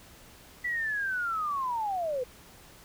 sine linear sweep, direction down, 1975.5 to 481.6 Hz, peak -28 dBFS, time 0.64-2.24 s, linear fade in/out 10 ms, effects pink hiss -53 dBFS RMS until 2.84 s

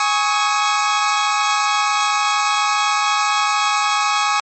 sawtooth chord, Ab suspended fourth, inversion none, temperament equal with one note detuned, 830.6 / 1108.7 / 1272.9 Hz, Ab5 / Db6 / Eb6, 0 / 0 / +39 cents, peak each -16 dBFS, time 0-4.4 s, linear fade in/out 2 ms, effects MP3 32 kbps

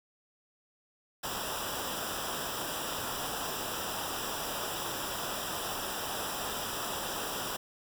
pink noise with comb filter, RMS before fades -36 dBFS, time 1.23-7.57 s, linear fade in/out 10 ms, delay 0.46 ms, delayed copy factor -0.8, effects none

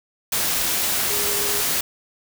sine tone in noise, 410.8 Hz, G#4, 19 cents flat, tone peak -30 dBFS, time 1.1-1.61 s, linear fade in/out 5 ms, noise white, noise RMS -22 dBFS, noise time 0.32-1.81 s, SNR -11 dB, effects none

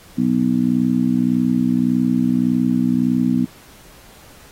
harmonic tone, 61.74 Hz, B1, in tune, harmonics 2 / 3 / 4 / 5, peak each -28 / -20 / -16 / -24 dBFS, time 0.17-3.46 s, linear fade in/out 20 ms, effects pink hiss -46 dBFS RMS until 4.51 s + AAC 48 kbps

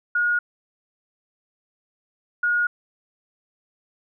sine tone pair in turn, 1439 / 1439 Hz, F#6 / F#6, -49 / -49 cents, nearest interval unison, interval 0 cents, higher neither, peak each -18 dBFS, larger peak neither, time 0.15-0.39 / 2.43-2.67 s, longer neither, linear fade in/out 5 ms, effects none

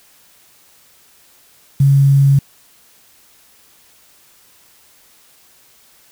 sine tone with quantisation, 138.59 Hz, C#3, in tune, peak -7 dBFS, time 1.8-2.39 s, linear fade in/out 5 ms, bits 6, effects white hiss -50 dBFS RMS until 6.11 s

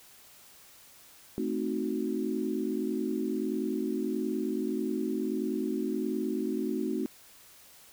sine chord, A diminished seventh, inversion none, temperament equal, 220 / 261.6 / 311.1 / 370 Hz, A3 / C4 / Eb4 / Gb4, 0 / 0 / 0 / 0 cents, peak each -34 dBFS, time 1.38-7.06 s, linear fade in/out 0 ms, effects white hiss -55 dBFS RMS until 7.92 s

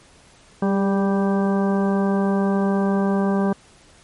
harmonic tone with a mistuned harmonic, 196 Hz, G3, in tune, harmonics 1 / 2 / 3 / 4 / 5 / 6 / 8, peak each -18 / -24 / -28 / -30 / -32 / -34 / -36 dBFS, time 0.62-3.53 s, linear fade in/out 5 ms, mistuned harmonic 2, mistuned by +27 cents, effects pink hiss -51 dBFS RMS until 4.03 s + MP3 48 kbps

